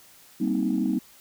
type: chord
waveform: sine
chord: C minor seventh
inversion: second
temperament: just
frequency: 196.22 / 235.5 / 261.6 / 314 Hz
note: G3 / Bb3 / C4 / Eb4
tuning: +2 / +18 / 0 / +16 cents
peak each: -27 dBFS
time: 0.4-0.99 s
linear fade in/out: 10 ms
effects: tanh soft clip ceiling -14 dBFS + white hiss -53 dBFS RMS until 1.2 s